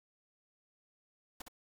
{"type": "noise with echo", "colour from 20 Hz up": "pink", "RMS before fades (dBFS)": -45, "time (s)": [1.4, 1.42], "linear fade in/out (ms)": 5, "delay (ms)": 63, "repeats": 1, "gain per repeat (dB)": -5, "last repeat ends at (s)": 1.483, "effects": []}